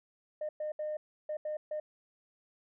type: tone bursts at uneven times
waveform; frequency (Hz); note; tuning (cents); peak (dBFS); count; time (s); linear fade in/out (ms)
sine; 609; D#5; -37; -32; 6; 0.41-0.49 / 0.6-0.72 / 0.79-0.97 / 1.29-1.37 / 1.45-1.57 / 1.71-1.8; 5
effects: tanh soft clip ceiling -30 dBFS